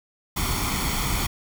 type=noise with comb filter; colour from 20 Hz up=pink; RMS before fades=-25 dBFS; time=0.36-1.27 s; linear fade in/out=10 ms; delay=0.9 ms; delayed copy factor=+0.65; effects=none